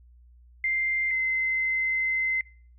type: tone pair in turn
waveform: sine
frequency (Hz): 2093 / 2063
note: C7 / C7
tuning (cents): 0 / -25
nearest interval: unison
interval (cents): 25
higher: first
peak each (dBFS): -23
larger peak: neither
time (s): 0.64-1.11 / 1.11-2.41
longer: second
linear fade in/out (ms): 2
effects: noise-tail reverb RT60 0.5 s tail -24 dB re dry + added 60 Hz sine -51 dBFS peak until 2.78 s